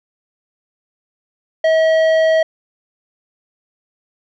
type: tone with tanh clipping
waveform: sine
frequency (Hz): 641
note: E5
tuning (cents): -49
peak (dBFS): -12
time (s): 1.64-2.43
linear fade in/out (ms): 5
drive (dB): 11
effects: none